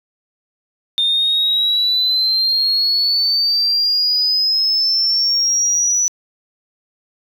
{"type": "exponential sweep", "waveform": "sine", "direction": "up", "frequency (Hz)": [3621, 5950], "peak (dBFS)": -12, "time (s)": [0.98, 6.08], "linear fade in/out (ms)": 0, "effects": ["tanh soft clip ceiling -9 dBFS", "9-bit"]}